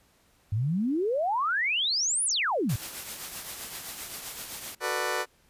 sine exponential two-way sweep, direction up then down, 97.4 to 10548 to 97.4 Hz, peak -24 dBFS, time 0.52-2.76 s, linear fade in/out 5 ms, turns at 2.25 s
white noise with tremolo, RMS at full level -36 dBFS, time 2.69-4.75 s, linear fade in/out 5 ms, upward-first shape triangle, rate 7.7 Hz, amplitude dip 50%
15% pulse chord, B minor seventh, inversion second, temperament just, 370.4 / 444.5 / 493.9 / 592.7 Hz, F#4 / A4 / B4 / D5, +2 / +18 / 0 / +16 cents, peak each -28 / -28 / -26 / -27 dBFS, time 4.8-5.26 s, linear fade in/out 50 ms
effects pink hiss -64 dBFS RMS until 5.49 s + resampled to 32000 Hz

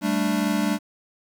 square chord, G suspended second, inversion none, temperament equal, 196 / 220 / 293.7 Hz, G3 / A3 / D4, 0 / 0 / 0 cents, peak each -26 dBFS, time 0.01-0.79 s, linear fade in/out 50 ms, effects 9-bit

